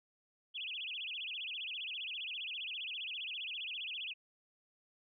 sine tone with vibrato, 2923 Hz, F#7, 22 cents flat, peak -39 dBFS, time 0.54-4.14 s, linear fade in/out 20 ms, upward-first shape sine, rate 15 Hz, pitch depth 290 cents each way, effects none

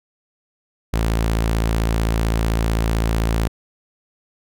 sawtooth tone, 55.7 Hz, A1, 22 cents sharp, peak -13 dBFS, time 0.93-3.48 s, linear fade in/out 10 ms, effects none

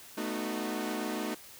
sawtooth chord, B dominant seventh, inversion third, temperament equal with one note detuned, 220 / 246.9 / 306.1 / 370 Hz, A3 / B3 / D#4 / F#4, 0 / 0 / -28 / 0 cents, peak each -33 / -36 / -33 / -36 dBFS, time 0.17-1.35 s, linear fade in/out 10 ms, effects white hiss -51 dBFS RMS until 1.59 s

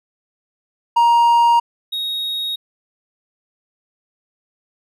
triangle tone pair in turn, 940 / 3760 Hz, A#5 / A#7, +14 / +14 cents, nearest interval 2 octaves, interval 2400 cents, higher second, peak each -8 / -19 dBFS, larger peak first, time 0.96-1.6 / 1.92-2.56 s, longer neither, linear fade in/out 10 ms, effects none

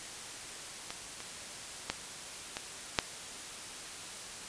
clicks, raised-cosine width 0.2 ms, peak -20 / -25 / -13 / -18 / -7 dBFS, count 5, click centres 0.905 / 1.204 / 1.9 / 2.569 / 2.988 s, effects white hiss -44 dBFS RMS until 4.48 s + resampled to 22050 Hz

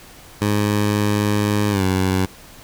15% pulse tone with pitch glide, 103.83 to 94.12 Hz, G#2 to F#2, 0 to +30 cents, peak -10 dBFS, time 0.41-2.26 s, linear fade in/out 10 ms, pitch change -170 cents, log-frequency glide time 1.7-1.83 s, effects pink hiss -43 dBFS RMS until 2.63 s

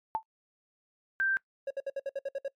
sine tone with exponential decay, 884 Hz, A5, 8 cents sharp, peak -22 dBFS, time 0.15-0.23 s, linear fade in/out 0 ms, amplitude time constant 17 ms
sine tone, 1568 Hz, G6, in tune, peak -25 dBFS, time 1.2-1.37 s, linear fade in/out 0 ms
triangle tone bursts, 550 Hz, C#5, 14 cents flat, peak -28 dBFS, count 9, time 1.67-2.482 s, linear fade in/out 5 ms, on 36 ms, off 61 ms
effects noise-tail reverb RT60 0.1 s tail -22 dB re dry + MP3 96 kbps

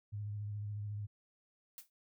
sine tone with vibrato, 103.83 Hz, G#2, in tune, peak -38 dBFS, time 0.12-1.07 s, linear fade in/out 20 ms, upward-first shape sine, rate 14 Hz, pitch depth 29 cents each way
blue noise with exponential decay, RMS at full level -45 dBFS, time 1.78-1.9 s, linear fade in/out 1 ms, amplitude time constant 24 ms
effects none

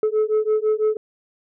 sine beating tone pair, 428.1 / 434.1 Hz, A4 / A4, -47 / -23 cents, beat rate 6 Hz, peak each -18 dBFS, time 0.03-0.97 s, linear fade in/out 2 ms, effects tanh soft clip ceiling -14 dBFS

